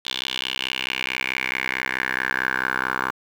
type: tone with band-pass filter sweep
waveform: 10% pulse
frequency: 64.6 Hz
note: C2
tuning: 21 cents flat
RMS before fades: -26 dBFS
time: 0.05-3.11 s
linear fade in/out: 5 ms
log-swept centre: 3500 to 1300 Hz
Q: 4.8
effects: 7-bit